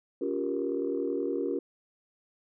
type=chord; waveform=sine; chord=G half-diminished seventh; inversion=second; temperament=just; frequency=282.2 / 352.8 / 392 / 470.4 Hz; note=Db4 / F4 / G4 / Bb4; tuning=+31 / +18 / 0 / +16 cents; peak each=-33 dBFS; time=0.21-1.59 s; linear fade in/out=5 ms; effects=tanh soft clip ceiling -18 dBFS